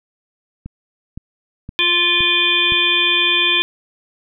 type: click train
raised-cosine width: 5 ms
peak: -17 dBFS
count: 5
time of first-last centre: 0.66-2.722 s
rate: 1.94 Hz
type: harmonic tone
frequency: 349.2 Hz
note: F4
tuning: in tune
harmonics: 1 / 3 / 5 / 7 / 9 / 10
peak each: -26 / -26 / -24 / -17 / -18 / -18 dBFS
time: 1.79-3.62 s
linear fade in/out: 0 ms
effects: none